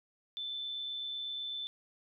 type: tone with amplitude modulation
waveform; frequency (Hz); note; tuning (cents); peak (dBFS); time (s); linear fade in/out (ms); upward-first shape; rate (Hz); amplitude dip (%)
sine; 3522; A7; +1; -35; 0.37-1.67; 0; sine; 128; 30
effects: none